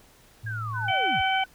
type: tone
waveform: sine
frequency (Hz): 110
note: A2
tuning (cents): 0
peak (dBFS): -31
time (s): 0.43-0.92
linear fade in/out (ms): 20
type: linear sweep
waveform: sine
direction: down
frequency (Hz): 1655 to 49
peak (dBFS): -32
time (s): 0.46-1.22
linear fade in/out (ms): 10
type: tone with tremolo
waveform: sine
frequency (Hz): 1502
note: F#6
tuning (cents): +26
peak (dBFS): -27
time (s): 0.73-1.46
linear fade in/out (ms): 50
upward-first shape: sine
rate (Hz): 10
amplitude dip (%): 35
type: harmonic tone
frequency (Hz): 767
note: G5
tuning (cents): -38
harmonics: 1 / 3 / 4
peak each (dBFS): -24 / -29 / -30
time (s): 0.88-1.44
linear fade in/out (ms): 5
effects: pink hiss -56 dBFS RMS until 1.54 s